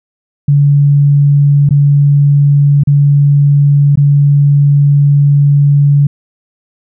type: tone with dropouts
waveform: sine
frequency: 143.1 Hz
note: D3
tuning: 45 cents flat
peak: -4 dBFS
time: 0.48-6.07 s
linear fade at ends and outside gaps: 5 ms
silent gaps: 1.691-1.707 / 2.836-2.872 / 3.957-3.973 s
effects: none